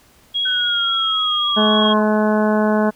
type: tone with vibrato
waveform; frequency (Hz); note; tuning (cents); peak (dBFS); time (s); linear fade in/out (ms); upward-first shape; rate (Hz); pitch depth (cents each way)
sine; 3289; G#7; -18; -17; 0.34-1.94; 20; sine; 3.7; 11
type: exponential sweep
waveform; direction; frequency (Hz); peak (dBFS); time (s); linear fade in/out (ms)
sine; down; 1519 to 1046.5; -21; 0.45-2.03; 10
type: harmonic tone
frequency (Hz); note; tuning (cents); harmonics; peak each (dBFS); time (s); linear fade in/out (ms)
213.4; G#3; +47; 1 / 2 / 3 / 4 / 5 / 6 / 7 / 8; -16 / -21 / -20 / -25 / -26 / -37 / -27 / -35; 1.56-2.91; 20
effects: pink hiss -52 dBFS RMS until 2.95 s